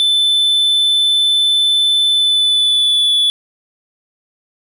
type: tone with pitch glide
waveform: triangle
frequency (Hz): 3520 to 3450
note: A7 to A7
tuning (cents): 0 to -35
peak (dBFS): -9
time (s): 0-3.3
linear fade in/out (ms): 0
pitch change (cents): -35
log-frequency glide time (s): 2.09-3.1
effects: none